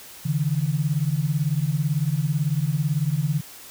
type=beating tone pair; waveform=sine; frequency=140 / 158 Hz; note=C#3 / D#3; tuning=+18 / +27 cents; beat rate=18 Hz; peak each=-23 dBFS; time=0.25-3.41 s; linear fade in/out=10 ms; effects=white hiss -43 dBFS RMS until 3.7 s